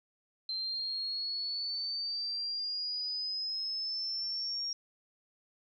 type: exponential sweep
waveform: sine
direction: up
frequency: 4117 to 5588 Hz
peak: -33 dBFS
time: 0.49-4.73 s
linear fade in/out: 2 ms
effects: none